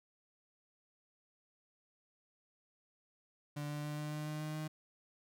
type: tone with pitch steps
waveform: 35% pulse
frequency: 146.83 / 147.94 / 149.05 / 150.18 / 151.31 / 152.45 / 153.6 / 154.75 Hz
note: D3 / D3 / D3 / D3 / D#3 / D#3 / D#3 / D#3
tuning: 0 / +13 / +26 / +39 / -48 / -35 / -22 / -9 cents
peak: -37 dBFS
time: 3.56-4.68 s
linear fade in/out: 10 ms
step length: 140 ms
effects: none